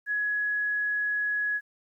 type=tone; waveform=sine; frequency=1680 Hz; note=G#6; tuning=19 cents sharp; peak=-25 dBFS; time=0.06-1.61 s; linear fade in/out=50 ms; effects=11-bit